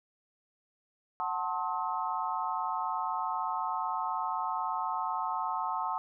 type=chord; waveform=sine; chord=F# diminished seventh; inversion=none; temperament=just; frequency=740 / 888 / 1065.6 / 1278.7 Hz; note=F#5 / A5 / C6 / Eb6; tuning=0 / +16 / +31 / +47 cents; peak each=-37 / -34 / -35 / -37 dBFS; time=1.2-5.98 s; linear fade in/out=0 ms; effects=none